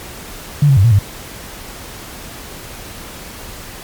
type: tone with pitch steps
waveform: sine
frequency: 145.7 / 136 / 96.5 / 117.7 / 100.3 Hz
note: D3 / C#3 / G2 / A#2 / G2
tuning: -13 / -33 / -27 / +17 / +40 cents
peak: -6 dBFS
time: 0.62-0.99 s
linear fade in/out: 5 ms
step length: 74 ms
effects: pink hiss -32 dBFS RMS until 3.83 s + MP3 96 kbps